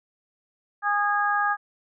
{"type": "harmonic tone", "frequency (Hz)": 410.8, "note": "G#4", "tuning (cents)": -19, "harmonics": [2, 3, 4], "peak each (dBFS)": [-25, -25, -25], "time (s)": [0.82, 1.57], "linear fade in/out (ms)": 50, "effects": []}